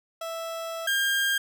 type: tone pair in turn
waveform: 30% pulse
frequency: 659.3 / 1606.6 Hz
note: E5 / G6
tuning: 0 / +42 cents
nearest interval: octave + minor third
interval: 1542 cents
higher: second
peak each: -29 / -20 dBFS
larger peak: second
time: 0.21-0.87 / 0.87-1.38 s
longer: first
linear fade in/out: 5 ms
effects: none